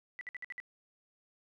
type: tone bursts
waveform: sine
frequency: 1975.5 Hz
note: B6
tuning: in tune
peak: -39 dBFS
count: 6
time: 0.19-0.601 s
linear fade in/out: 0 ms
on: 21 ms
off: 57 ms
effects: none